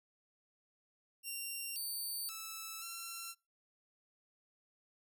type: tone with pitch steps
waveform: 5% pulse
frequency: 2763 / 4569 / 1314 / 1356 Hz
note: F7 / D8 / E6 / E6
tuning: -19 / -48 / -6 / +49 cents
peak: -32 dBFS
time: 1.23-3.35 s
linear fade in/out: 50 ms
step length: 530 ms
effects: noise-tail reverb RT60 0.3 s tail -26 dB re dry